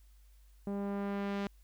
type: tone with low-pass filter sweep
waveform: sawtooth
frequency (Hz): 200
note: G3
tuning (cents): +35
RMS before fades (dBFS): -36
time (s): 0.67-1.47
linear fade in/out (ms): 0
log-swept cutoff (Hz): 640 to 4200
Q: 0.72
effects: added 50 Hz sine -57 dBFS peak until 1.63 s + white hiss -72 dBFS RMS until 1.63 s